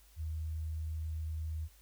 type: tone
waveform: sine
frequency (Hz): 79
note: D#2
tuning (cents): +27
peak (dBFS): -35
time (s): 0.16-1.69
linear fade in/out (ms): 50
effects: added 51 Hz sine -60 dBFS peak until 1.81 s + white hiss -65 dBFS RMS until 1.81 s